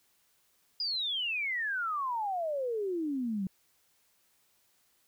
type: exponential sweep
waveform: sine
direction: down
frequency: 4983 to 184 Hz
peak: -30 dBFS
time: 0.8-3.47 s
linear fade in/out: 2 ms
effects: white hiss -70 dBFS RMS until 5.07 s

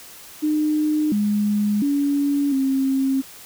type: tone with pitch steps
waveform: sine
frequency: 304.4 / 207.5 / 284.3 / 268.1 Hz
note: D#4 / G#3 / C#4 / C4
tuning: -38 / -1 / +44 / +42 cents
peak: -17 dBFS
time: 0.42-3.22 s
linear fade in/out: 20 ms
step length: 700 ms
effects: white hiss -42 dBFS RMS until 3.45 s

